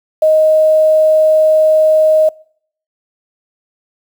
sine tone with quantisation, 625 Hz, D#5, 8 cents sharp, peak -6 dBFS, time 0.22-2.29 s, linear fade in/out 5 ms, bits 6, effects noise-tail reverb RT60 0.6 s tail -25 dB re dry

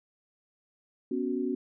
sine chord, B suspended second, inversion none, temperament equal, 246.9 / 277.2 / 370 Hz, B3 / C#4 / F#4, 0 / 0 / 0 cents, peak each -32 dBFS, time 1.11-1.55 s, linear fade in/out 5 ms, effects none

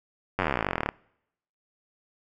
slowing click train, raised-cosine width 0.5 ms, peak -10 dBFS, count 29, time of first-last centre 0.39-0.89 s, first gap 10 ms, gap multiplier 1.04, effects noise-tail reverb RT60 0.8 s tail -25 dB re dry

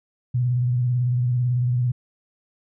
sine tone with vibrato, 123.47 Hz, B2, in tune, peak -18 dBFS, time 0.34-1.92 s, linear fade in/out 10 ms, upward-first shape square, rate 18 Hz, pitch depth 41 cents each way, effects none

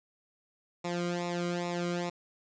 sawtooth tone with flanger, 174.61 Hz, F3, in tune, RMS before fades -33 dBFS, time 0.84-2.1 s, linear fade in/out 10 ms, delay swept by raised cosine 0.64 to 1.15 ms, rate 2.4 Hz, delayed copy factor -0.9, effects resampled to 16000 Hz + 9-bit

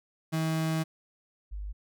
35% pulse / sine tone pair in turn, 160.1 / 50.43 Hz, D#3 / G1, +50 / +50 cents, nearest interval octave + minor sixth, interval 2000 cents, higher first, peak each -25 / -34 dBFS, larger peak first, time 0.32-0.84 / 1.51-1.73 s, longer first, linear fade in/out 20 ms, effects none

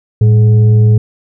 sine tone with frequency modulation, 110.2 Hz, A2, 3 cents sharp, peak -4 dBFS, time 0.21-0.98 s, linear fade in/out 5 ms, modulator 313 Hz, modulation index 0.3, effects none

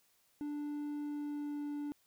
triangle tone with pitch glide, 293.7 to 291.7 Hz, D4 to D4, 0 to -12 cents, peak -35 dBFS, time 0.41-1.92 s, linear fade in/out 0 ms, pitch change -12 cents, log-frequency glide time 1.02-1.71 s, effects white hiss -72 dBFS RMS until 2.06 s

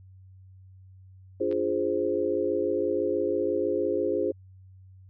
sine chord, D half-diminished seventh, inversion none, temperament equal, 293.7 / 349.2 / 415.3 / 523.3 Hz, D4 / F4 / Ab4 / C5, 0 / 0 / 0 / 0 cents, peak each -33 / -29 / -28 / -29 dBFS, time 1.4-4.32 s, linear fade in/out 10 ms
clicks, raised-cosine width 0.3 ms, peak -31 dBFS, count 2, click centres 1.514 / 1.526 s
effects added 94 Hz sine -48 dBFS peak until 5.09 s

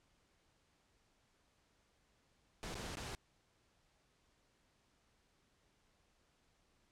pink noise with dropouts, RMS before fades -45 dBFS, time 2.63-3.15 s, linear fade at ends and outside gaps 0 ms, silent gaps 2.744-2.753 / 2.954-2.97 s, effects pink hiss -75 dBFS RMS until 6.91 s + low-pass 8000 Hz 12 dB/octave

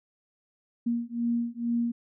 sine beating tone pair, 234.6 / 236.8 Hz, A#3 / A#3, +11 / +27 cents, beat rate 2.2 Hz, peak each -29 dBFS, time 0.86-1.92 s, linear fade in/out 10 ms, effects none

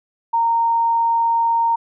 sine tone, 924 Hz, A#5, 16 cents flat, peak -14 dBFS, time 0.33-1.76 s, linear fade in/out 10 ms, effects none

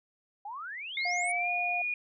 sine exponential sweep, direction up, 784 to 9980 Hz, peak -37 dBFS, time 0.45-1.32 s, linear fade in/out 5 ms
sine tone with pitch glide, 2142 to 2446 Hz, C7 to D#7, +40 to -30 cents, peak -29 dBFS, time 0.97-1.94 s, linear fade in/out 2 ms, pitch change +230 cents, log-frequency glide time 1.21-1.5 s
sine tone, 708 Hz, F5, 23 cents sharp, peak -32 dBFS, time 1.05-1.82 s, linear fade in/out 5 ms
effects none

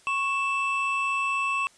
triangle tone pair together, 1100 / 2644 Hz, C#6 / E7, -14 / +5 cents, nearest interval octave + minor third, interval 1519 cents, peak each -25 dBFS, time 0.07-1.67 s, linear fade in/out 0 ms, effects white hiss -57 dBFS RMS until 1.77 s + resampled to 22050 Hz

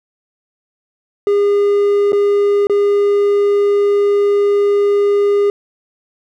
triangle tone with dropouts, 406.5 Hz, G#4, 37 cents flat, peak -8 dBFS, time 1.27-5.5 s, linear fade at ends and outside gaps 1 ms, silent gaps 2.121-2.13 / 2.67-2.697 s, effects none

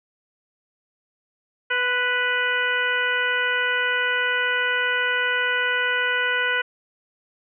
harmonic tone with a mistuned harmonic, 493.9 Hz, B4, in tune, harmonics 1 / 2 / 3 / 4 / 5 / 6, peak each -30 / -31 / -22 / -27 / -30 / -30 dBFS, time 1.7-6.62 s, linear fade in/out 10 ms, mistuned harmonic 2, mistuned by +29 cents, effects none

